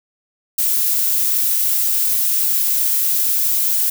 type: noise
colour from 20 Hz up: violet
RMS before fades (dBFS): -17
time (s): 0.58-3.9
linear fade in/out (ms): 5
effects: none